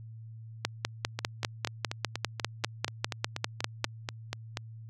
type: two click trains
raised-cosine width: 0.2 ms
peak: -15 / -9 dBFS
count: 15 / 17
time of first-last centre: 1.19-4.572 / 0.65-3.844 s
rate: 4.14 / 5.01 Hz
effects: added 112 Hz sine -43 dBFS peak until 4.89 s